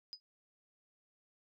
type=tone with exponential decay; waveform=sine; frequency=4978 Hz; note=D#8; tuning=in tune; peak=-38 dBFS; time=0.13-0.2 s; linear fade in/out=0 ms; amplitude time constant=15 ms; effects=none